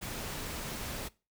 pink noise, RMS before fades -39 dBFS, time 0.01-1.09 s, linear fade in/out 20 ms, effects noise-tail reverb RT60 0.3 s tail -21 dB re dry

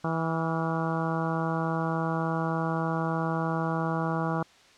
harmonic tone with a mistuned harmonic, 163.3 Hz, E3, 16 cents flat, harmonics 1 / 2 / 3 / 4 / 5 / 6 / 7 / 8 / 9, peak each -29 / -34 / -36 / -36 / -35 / -38 / -36 / -41 / -39 dBFS, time 0.04-4.43 s, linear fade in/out 5 ms, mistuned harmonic 9, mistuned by -57 cents, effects white hiss -56 dBFS RMS until 4.77 s + low-pass 5000 Hz 12 dB/octave

